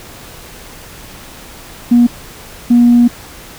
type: tone bursts at uneven times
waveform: sine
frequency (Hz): 239.8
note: A#3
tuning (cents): +49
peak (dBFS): -3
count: 2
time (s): 1.91-2.07 / 2.7-3.08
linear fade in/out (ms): 10
effects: tanh soft clip ceiling 0 dBFS + pink hiss -34 dBFS RMS until 3.58 s